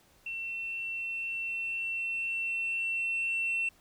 sine tone with level ramp, 2701 Hz, E7, 42 cents sharp, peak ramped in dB -34 to -26 dBFS, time 0.26-3.69 s, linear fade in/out 5 ms, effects tanh soft clip ceiling -25 dBFS + pink hiss -63 dBFS RMS until 3.8 s

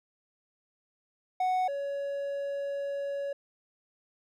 triangle tone pair in turn, 740 / 561.3 Hz, F#5 / C#5, 0 / +22 cents, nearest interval perfect fourth, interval 478 cents, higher first, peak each -23 / -29 dBFS, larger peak first, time 1.4-1.68 / 1.68-3.33 s, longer second, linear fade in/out 5 ms, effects none

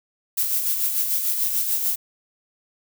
violet noise with tremolo, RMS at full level -21 dBFS, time 0.37-1.96 s, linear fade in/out 10 ms, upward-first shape sine, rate 6.8 Hz, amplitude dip 45%, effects none

